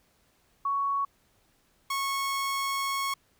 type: tone pair in turn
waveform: sine / sawtooth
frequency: 1115 / 1099 Hz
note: C#6 / C#6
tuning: +10 / -15 cents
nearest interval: unison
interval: 25 cents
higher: first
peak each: -25 / -24 dBFS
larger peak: second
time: 0.65-1.05 / 1.9-3.14 s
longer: second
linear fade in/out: 5 ms
effects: pink hiss -67 dBFS RMS until 3.39 s